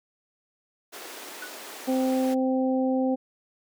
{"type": "high-pass noise", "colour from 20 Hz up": "pink", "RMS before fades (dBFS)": -41, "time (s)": [0.92, 2.35], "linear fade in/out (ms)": 20, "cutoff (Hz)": 320, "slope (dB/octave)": 24}
{"type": "tone with exponential decay", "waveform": "sine", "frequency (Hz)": 1480, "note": "F#6", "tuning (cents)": 0, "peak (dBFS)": -32, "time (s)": [1.42, 1.57], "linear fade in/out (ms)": 5, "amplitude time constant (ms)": 32}
{"type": "harmonic tone", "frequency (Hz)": 260.3, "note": "C4", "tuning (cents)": -9, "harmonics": [1, 2, 3], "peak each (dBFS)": [-23, -27, -33], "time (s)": [1.87, 3.16], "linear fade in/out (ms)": 20}
{"effects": []}